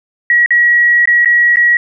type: tone with dropouts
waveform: sine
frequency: 1914 Hz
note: A#6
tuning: 45 cents sharp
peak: -6 dBFS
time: 0.3-1.77 s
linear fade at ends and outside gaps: 2 ms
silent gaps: 0.461-0.506 / 1.056-1.074 / 1.248-1.257 / 1.559-1.569 s
effects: none